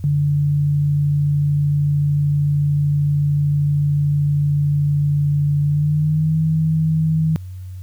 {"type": "tone with pitch glide", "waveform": "sine", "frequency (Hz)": [145.3, 158.45], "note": ["D3", "D#3"], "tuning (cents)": [-18, 32], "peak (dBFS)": -14, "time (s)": [0.04, 7.36], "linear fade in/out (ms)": 0, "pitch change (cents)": 150, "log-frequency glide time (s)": [5.64, 6.37], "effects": ["added 92 Hz sine -29 dBFS peak until 7.82 s", "white hiss -56 dBFS RMS until 7.82 s"]}